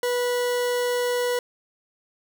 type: tone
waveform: 40% pulse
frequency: 489.6 Hz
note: B4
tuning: 15 cents flat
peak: -21 dBFS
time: 0.03-1.39 s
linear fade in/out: 2 ms
effects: none